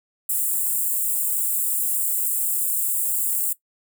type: high-pass noise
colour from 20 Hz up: white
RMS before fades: -23 dBFS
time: 0.29-3.53 s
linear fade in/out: 5 ms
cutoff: 7400 Hz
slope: 96 dB/octave
effects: noise-tail reverb RT60 0.1 s tail -17 dB re dry